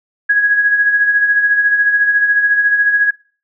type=tone with tremolo; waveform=sine; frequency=1661.2 Hz; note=G#6; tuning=in tune; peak=-7 dBFS; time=0.29-3.11 s; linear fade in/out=10 ms; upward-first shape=sine; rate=14 Hz; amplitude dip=50%; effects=noise-tail reverb RT60 0.4 s tail -22 dB re dry